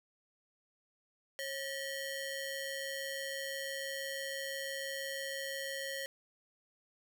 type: ring-modulated tone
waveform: sawtooth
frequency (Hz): 1236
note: D#6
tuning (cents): -12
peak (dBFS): -31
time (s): 1.39-6.06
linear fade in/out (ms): 0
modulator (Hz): 691
effects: 11-bit